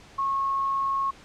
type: tone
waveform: sine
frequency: 1092 Hz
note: C#6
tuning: 26 cents flat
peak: -23 dBFS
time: 0.18-1.11 s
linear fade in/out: 10 ms
effects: pink hiss -50 dBFS RMS until 1.24 s + low-pass 6000 Hz 12 dB/octave